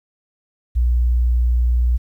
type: tone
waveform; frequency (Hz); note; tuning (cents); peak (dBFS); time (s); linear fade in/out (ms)
sine; 60.3; B1; -41; -13; 0.75-1.98; 20
effects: 9-bit